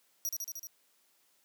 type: tone with echo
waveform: sawtooth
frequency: 5760 Hz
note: F#8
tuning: 47 cents flat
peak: -29 dBFS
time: 0.25-0.29 s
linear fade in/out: 0 ms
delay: 76 ms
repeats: 5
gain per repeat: -2 dB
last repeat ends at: 0.67 s
effects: white hiss -70 dBFS RMS until 1.44 s + high-pass 200 Hz 12 dB/octave